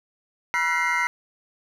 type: tone cluster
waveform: triangle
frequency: 965 / 1353 / 1493 / 1930 / 2099 Hz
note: B5 / E6 / F#6 / B6 / C7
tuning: -40 / +45 / +15 / -40 / +5 cents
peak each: -25 / -27 / -29 / -26 / -23 dBFS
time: 0.54-1.07 s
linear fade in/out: 0 ms
effects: none